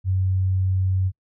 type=tone; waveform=sine; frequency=94 Hz; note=F#2; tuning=28 cents sharp; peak=-18 dBFS; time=0.04-1.12 s; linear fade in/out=50 ms; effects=noise-tail reverb RT60 0.1 s tail -26 dB re dry